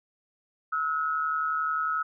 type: tone pair together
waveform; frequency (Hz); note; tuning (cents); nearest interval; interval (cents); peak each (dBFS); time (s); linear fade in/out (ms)
sine; 1295.8 / 1447; E6 / F#6; -30 / -39; major second; 191; -26 / -32; 0.72-2.03; 10
effects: none